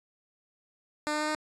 10% pulse tone with pitch steps, 300.3 / 302.4 / 304.5 / 306.6 Hz, D4 / D#4 / D#4 / D#4, +39 / -49 / -37 / -25 cents, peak -20 dBFS, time 1.07-1.35 s, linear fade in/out 0 ms, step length 70 ms, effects resampled to 22050 Hz

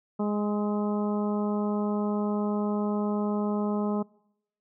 harmonic tone with a mistuned harmonic, 207.7 Hz, G#3, in tune, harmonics 1 / 2 / 3 / 4 / 5 / 6, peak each -26 / -32 / -36 / -38 / -40 / -42 dBFS, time 0.19-4.03 s, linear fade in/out 10 ms, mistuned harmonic 6, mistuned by +27 cents, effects noise-tail reverb RT60 0.8 s tail -25 dB re dry

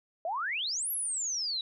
sine exponential two-way sweep, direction up then down, 628 to 11790 to 3824 Hz, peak -30 dBFS, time 0.25-1.61 s, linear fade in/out 2 ms, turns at 0.91 s, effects none

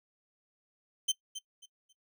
25% pulse tone with echo, 3100 Hz, G7, 20 cents flat, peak -22 dBFS, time 1.08-1.12 s, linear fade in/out 10 ms, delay 270 ms, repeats 3, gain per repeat -12 dB, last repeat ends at 1.93 s, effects noise-tail reverb RT60 0.1 s tail -19 dB re dry

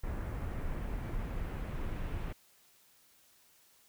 brown noise with low-pass filter sweep, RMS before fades -37 dBFS, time 0.03-2.33 s, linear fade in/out 10 ms, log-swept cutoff 1800 to 2700 Hz, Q 1.2, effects white hiss -65 dBFS RMS until 3.88 s

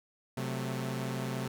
sawtooth chord, F# diminished, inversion second, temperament equal, 130.81 / 185 / 220 Hz, C3 / F#3 / A3, 0 / 0 / 0 cents, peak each -31 / -37 / -35 dBFS, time 0.37-1.48 s, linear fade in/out 5 ms, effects none

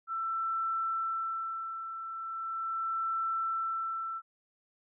sine tone with tremolo, 1335 Hz, E6, 22 cents sharp, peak -29 dBFS, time 0.07-4.22 s, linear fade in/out 50 ms, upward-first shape sine, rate 0.39 Hz, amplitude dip 60%, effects none

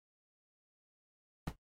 brown noise with exponential decay, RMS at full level -27 dBFS, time 1.47-1.56 s, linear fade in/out 5 ms, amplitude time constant 18 ms, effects noise-tail reverb RT60 0.1 s tail -23 dB re dry + MP3 64 kbps

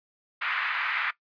white band-pass noise, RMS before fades -29 dBFS, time 0.41-1.11 s, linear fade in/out 10 ms, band 1200 to 2200 Hz, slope 24 dB/octave, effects noise-tail reverb RT60 0.1 s tail -17 dB re dry + resampled to 11025 Hz

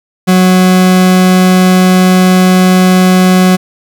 40% pulse tone, 184.3 Hz, F#3, 7 cents flat, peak -3 dBFS, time 0.27-3.57 s, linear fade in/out 20 ms, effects none

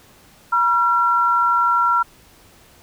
sine tone pair together, 963.6 / 1364 Hz, B5 / F6, -43 / -41 cents, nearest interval tritone, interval 602 cents, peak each -19 / -15 dBFS, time 0.52-2.03 s, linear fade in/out 10 ms, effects pink hiss -50 dBFS RMS until 2.82 s

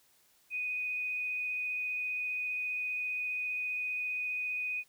sine tone with vibrato, 2489 Hz, D#7, in tune, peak -32 dBFS, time 0.5-4.84 s, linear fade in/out 50 ms, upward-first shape sine, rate 15 Hz, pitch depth 11 cents each way, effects white hiss -67 dBFS RMS until 4.88 s

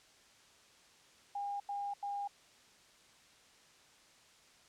sine tone bursts, 808 Hz, G#5, 48 cents flat, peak -36 dBFS, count 3, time 1.35-2.276 s, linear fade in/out 5 ms, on 250 ms, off 88 ms, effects white hiss -63 dBFS RMS until 4.68 s + low-pass 7000 Hz 12 dB/octave

